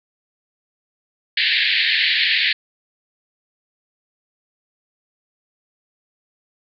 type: band-pass noise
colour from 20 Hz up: pink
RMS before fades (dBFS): -18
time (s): 1.37-2.53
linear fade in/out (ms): 5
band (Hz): 1700 to 4500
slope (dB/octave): 96
effects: none